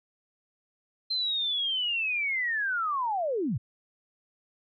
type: linear sweep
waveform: sine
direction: down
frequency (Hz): 4145 to 92.5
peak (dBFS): -26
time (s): 1.1-3.58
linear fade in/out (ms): 10
effects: none